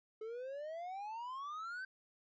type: exponential sweep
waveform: triangle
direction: up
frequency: 428.9 to 1566 Hz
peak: -40 dBFS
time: 0.21-1.85 s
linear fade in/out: 5 ms
effects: resampled to 16000 Hz